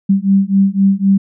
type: beating tone pair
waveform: sine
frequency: 193.7 / 197.6 Hz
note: G3 / G3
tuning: -20 / +14 cents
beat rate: 3.9 Hz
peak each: -12 dBFS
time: 0.09-1.18 s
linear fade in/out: 10 ms
effects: none